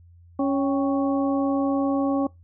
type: harmonic tone with a mistuned harmonic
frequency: 277.2 Hz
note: C#4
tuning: in tune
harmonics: 1 / 2 / 3 / 4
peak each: -21 / -27 / -31 / -33 dBFS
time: 0.39-2.27 s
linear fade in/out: 5 ms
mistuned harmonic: 3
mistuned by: -87 cents
effects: noise-tail reverb RT60 0.2 s tail -22 dB re dry + added 86 Hz sine -48 dBFS peak until 2.43 s